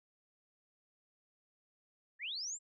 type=linear sweep; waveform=sine; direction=up; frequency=1683 to 7640 Hz; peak=-38 dBFS; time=2.19-2.59 s; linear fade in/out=50 ms; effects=none